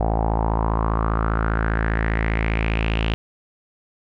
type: tone with low-pass filter sweep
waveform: sawtooth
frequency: 55 Hz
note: A1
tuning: in tune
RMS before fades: -21 dBFS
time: 0-3.14 s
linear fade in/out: 0 ms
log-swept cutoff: 740 to 3000 Hz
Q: 4.9
effects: none